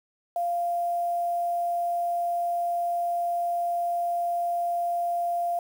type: tone with quantisation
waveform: sine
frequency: 694 Hz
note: F5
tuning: 11 cents flat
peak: -24 dBFS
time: 0.36-5.59 s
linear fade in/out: 2 ms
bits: 8
effects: none